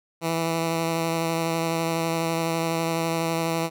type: tone with vibrato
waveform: 10% pulse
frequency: 164.81 Hz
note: E3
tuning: in tune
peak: -15 dBFS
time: 0.21-3.7 s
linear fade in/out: 50 ms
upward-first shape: sine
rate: 12 Hz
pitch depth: 14 cents each way
effects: none